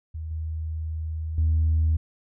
sine tone with level steps, 79.4 Hz, D#2, 36 cents sharp, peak -30 / -27 / -17 dBFS, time 0.14-1.97 s, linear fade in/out 10 ms, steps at 0.31 / 1.38 s, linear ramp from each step 2 ms, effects tanh soft clip ceiling -15 dBFS

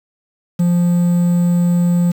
triangle tone with quantisation, 174.61 Hz, F3, in tune, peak -9 dBFS, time 0.59-2.12 s, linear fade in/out 10 ms, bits 6, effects none

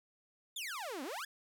sawtooth exponential two-way sweep, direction down then up, 3711 to 246.9 to 1773 Hz, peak -36 dBFS, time 0.56-1.25 s, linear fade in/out 5 ms, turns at 1.03 s, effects none

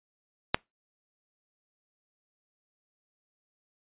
click, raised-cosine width 0.3 ms, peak -5 dBFS, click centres 0.545 s, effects noise-tail reverb RT60 0.2 s tail -26 dB re dry + resampled to 8000 Hz

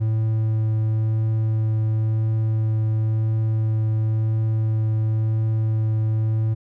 triangle tone with vibrato, 110 Hz, A2, in tune, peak -16 dBFS, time 0-6.55 s, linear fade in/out 20 ms, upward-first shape triangle, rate 0.96 Hz, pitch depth 9 cents each way, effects none

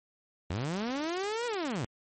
sawtooth linear two-way sweep, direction up then down, 77.78 to 492.3 to 99.6 Hz, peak -27 dBFS, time 0.5-1.85 s, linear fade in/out 5 ms, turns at 1.46 s, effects MP3 32 kbps

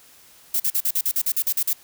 violet noise bursts, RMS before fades -21 dBFS, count 12, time 0.54-1.732 s, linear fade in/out 5 ms, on 59 ms, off 44 ms, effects white hiss -51 dBFS RMS until 1.83 s

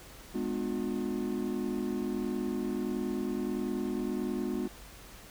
triangle chord, G# diminished seventh, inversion none, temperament just, 207.7 / 249.2 / 299 / 358.8 Hz, G#3 / B3 / D4 / F4, 0 / +16 / +31 / +47 cents, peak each -34 / -33 / -36 / -34 dBFS, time 0.34-4.68 s, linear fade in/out 10 ms, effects added 47 Hz sine -54 dBFS peak until 5.3 s + pink hiss -51 dBFS RMS until 5.3 s

